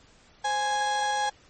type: tone pair together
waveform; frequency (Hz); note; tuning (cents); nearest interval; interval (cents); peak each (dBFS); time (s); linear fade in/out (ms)
35% pulse; 522.9 / 830; C5 / G#5; -1 / -1; minor sixth; 800; -35 / -23; 0.44-1.3; 10
effects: pink hiss -57 dBFS RMS until 1.49 s + MP3 32 kbps